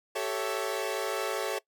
sawtooth chord, A dominant seventh, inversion third, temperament equal with one note detuned, 387.5 / 440 / 554.4 / 659.3 Hz, G4 / A4 / C#5 / E5, -20 / 0 / 0 / 0 cents, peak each -32 / -30 / -31 / -33 dBFS, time 0.15-1.59 s, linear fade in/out 10 ms, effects noise-tail reverb RT60 0.1 s tail -21 dB re dry

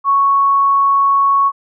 sine tone, 1108.7 Hz, C#6, in tune, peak -9 dBFS, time 0.04-1.52 s, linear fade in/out 50 ms, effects none

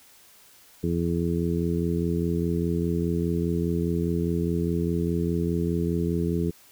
harmonic tone, 84.9 Hz, F2, 48 cents flat, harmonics 1 / 2 / 3 / 4 / 5, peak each -30 / -26 / -31 / -30 / -31 dBFS, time 0.83-6.51 s, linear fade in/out 10 ms, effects white hiss -54 dBFS RMS until 6.71 s

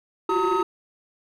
triangle tone cluster, 343.5 / 355.8 / 381.9 / 915 / 1272 Hz, F4 / F4 / G4 / A#5 / D#6, -29 / +32 / -45 / -32 / +38 cents, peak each -27 / -24 / -22 / -23 / -22 dBFS, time 0.29-0.63 s, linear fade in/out 5 ms, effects tanh soft clip ceiling -13 dBFS

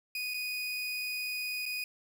30% pulse tone with dropouts, 2483 Hz, D#7, 4 cents flat, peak -31 dBFS, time 0.15-1.84 s, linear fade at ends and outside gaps 2 ms, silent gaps 0.338-0.342 / 1.656-1.661 s, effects none

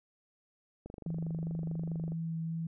click train, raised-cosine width 2 ms, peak -31 dBFS, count 32, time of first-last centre 0.86-2.12 s, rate 24.6 Hz
sine tone with vibrato, 163.7 Hz, E3, 12 cents flat, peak -33 dBFS, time 1.06-2.67 s, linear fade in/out 5 ms, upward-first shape sine, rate 2.8 Hz, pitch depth 8 cents each way
effects none

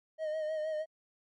triangle tone with vibrato, 622.3 Hz, D#5, in tune, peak -30 dBFS, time 0.18-0.86 s, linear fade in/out 50 ms, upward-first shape sine, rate 6.4 Hz, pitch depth 38 cents each way, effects MP3 48 kbps

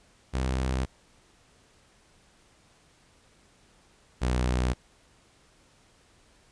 sawtooth tone pair in turn, 64.6 / 62.14 Hz, C2 / B1, -21 / +11 cents, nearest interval minor second, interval 68 cents, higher first, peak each -22 / -20 dBFS, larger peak second, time 0.33-0.86 / 4.21-4.74 s, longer neither, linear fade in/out 20 ms, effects pink hiss -61 dBFS RMS until 6.51 s + resampled to 22050 Hz

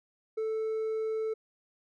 sine tone with hard clipping, 440 Hz, A4, in tune, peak -30 dBFS, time 0.37-1.34 s, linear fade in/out 10 ms, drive 2 dB, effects none

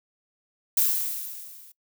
violet noise with level ramp, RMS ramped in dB -20 to -50 dBFS, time 0.77-1.72 s, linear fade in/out 5 ms, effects noise-tail reverb RT60 0.1 s tail -21 dB re dry

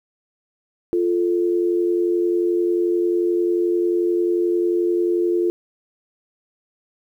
sine tone pair together, 348.7 / 440 Hz, F4 / A4, -3 / 0 cents, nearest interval major third, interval 403 cents, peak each -17 / -24 dBFS, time 0.93-5.5 s, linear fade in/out 0 ms, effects 9-bit

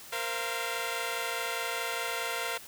10% pulse chord, Bb suspended second, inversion none, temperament equal with one note detuned, 466.2 / 523.3 / 686.9 Hz, Bb4 / C5 / F5, 0 / 0 / -29 cents, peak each -27 / -29 / -27 dBFS, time 0.12-2.58 s, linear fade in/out 10 ms, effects white hiss -48 dBFS RMS until 2.67 s

